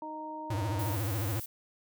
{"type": "harmonic tone", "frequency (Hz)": 309.7, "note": "D#4", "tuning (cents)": -8, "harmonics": [1, 2, 3], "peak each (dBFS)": [-43, -45, -39], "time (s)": [0.02, 0.95], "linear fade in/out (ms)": 2}
{"type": "tone with vibrato", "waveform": "square", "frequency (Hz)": 103.83, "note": "G#2", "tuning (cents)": 0, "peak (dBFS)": -31, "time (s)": [0.5, 1.4], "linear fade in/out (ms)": 5, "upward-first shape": "sine", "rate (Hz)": 14, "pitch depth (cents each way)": 190}
{"type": "noise", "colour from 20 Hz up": "violet", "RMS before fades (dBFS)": -41, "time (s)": [0.79, 1.46], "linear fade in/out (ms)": 5}
{"effects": []}